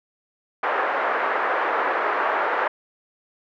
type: band-pass noise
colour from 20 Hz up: white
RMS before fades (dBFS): -23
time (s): 0.63-2.68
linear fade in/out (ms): 5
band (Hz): 410 to 1600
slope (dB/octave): 24
effects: none